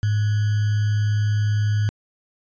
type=tone with sample-and-hold; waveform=sine; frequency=105.3 Hz; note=G#2; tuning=24 cents sharp; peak=-17 dBFS; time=0.03-1.89 s; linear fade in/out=0 ms; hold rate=1575 Hz; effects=resampled to 16000 Hz